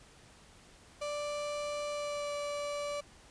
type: tone with pitch glide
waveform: 35% pulse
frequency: 587.3 to 580.9 Hz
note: D5 to D5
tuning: 0 to -19 cents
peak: -33 dBFS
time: 1.01-3.01 s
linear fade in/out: 10 ms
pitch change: -19 cents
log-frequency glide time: 1.9-2.33 s
effects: pink hiss -58 dBFS RMS until 3.3 s + resampled to 22050 Hz